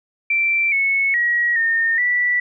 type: tone with pitch steps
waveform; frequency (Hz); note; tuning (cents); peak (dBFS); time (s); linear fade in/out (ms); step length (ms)
sine; 2345 / 2201 / 1907 / 1828 / 1961; D7 / C#7 / A#6 / A#6 / B6; -3 / -13 / +39 / -34 / -13; -15; 0.3-2.4; 5; 420
effects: none